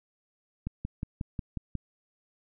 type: click train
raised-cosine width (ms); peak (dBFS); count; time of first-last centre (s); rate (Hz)
5; -20; 7; 0.67-1.753; 5.54
effects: none